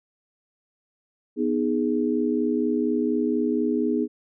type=chord; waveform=sine; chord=G# minor; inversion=first; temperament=equal; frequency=246.9 / 311.1 / 415.3 Hz; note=B3 / D#4 / G#4; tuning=0 / 0 / 0 cents; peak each=-24 / -25 / -26 dBFS; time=1.36-4.08 s; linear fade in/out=50 ms; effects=none